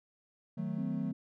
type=chord; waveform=triangle; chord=D# diminished; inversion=none; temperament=equal; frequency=155.56 / 185 / 220 Hz; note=D#3 / F#3 / A3; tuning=0 / 0 / 0 cents; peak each=-37 / -35 / -36 dBFS; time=0.57-1.12 s; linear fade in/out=10 ms
type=tone; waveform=sine; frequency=255.4 Hz; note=C4; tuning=42 cents flat; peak=-37 dBFS; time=0.78-1.13 s; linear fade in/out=5 ms
effects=none